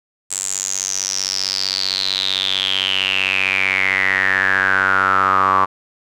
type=tone with band-pass filter sweep; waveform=sawtooth; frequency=95.5 Hz; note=G2; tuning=45 cents flat; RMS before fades=-18 dBFS; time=0.3-5.66 s; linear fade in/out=20 ms; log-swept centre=7800 to 1100 Hz; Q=9.2; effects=none